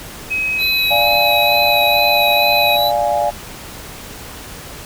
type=tone with pitch glide; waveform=sine; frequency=2542 to 2516 Hz; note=D#7 to D#7; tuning=+36 to +19 cents; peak=-16 dBFS; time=0.3-2.77 s; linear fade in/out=20 ms; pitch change=-17 cents; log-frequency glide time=1.2-1.94 s
type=tone with vibrato; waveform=square; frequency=3951 Hz; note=B7; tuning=in tune; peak=-17 dBFS; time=0.58-2.92 s; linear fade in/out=50 ms; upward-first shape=sine; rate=2.2 Hz; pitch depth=19 cents each way
type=chord; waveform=sine; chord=D diminished; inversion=none; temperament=equal; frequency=587.3 / 698.5 / 830.6 Hz; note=D5 / F5 / Ab5; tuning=0 / 0 / 0 cents; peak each=-18 dBFS; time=0.9-3.31 s; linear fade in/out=20 ms
effects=pink hiss -33 dBFS RMS until 4.85 s